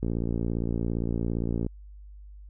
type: click train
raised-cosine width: 3 ms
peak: -16 dBFS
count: 95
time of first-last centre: 0.03-1.665 s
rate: 57.5 Hz
effects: added 50 Hz sine -43 dBFS peak until 2.49 s